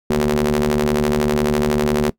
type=ring-modulated tone; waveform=sawtooth; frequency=74 Hz; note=D2; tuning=14 cents sharp; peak=-8 dBFS; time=0.1-2.1 s; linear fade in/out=0 ms; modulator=302 Hz; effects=noise-tail reverb RT60 0.1 s tail -20 dB re dry